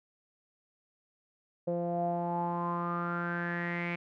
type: tone with low-pass filter sweep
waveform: sawtooth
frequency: 172.7 Hz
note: F3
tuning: 19 cents flat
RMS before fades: -33 dBFS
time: 1.67-3.96 s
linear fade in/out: 10 ms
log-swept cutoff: 550 to 2300 Hz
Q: 8.2
effects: none